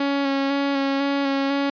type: tone with vibrato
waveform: sawtooth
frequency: 277.2 Hz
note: C#4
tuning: in tune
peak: -16 dBFS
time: 0-1.7 s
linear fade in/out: 5 ms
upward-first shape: square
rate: 2 Hz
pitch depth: 16 cents each way
effects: resampled to 11025 Hz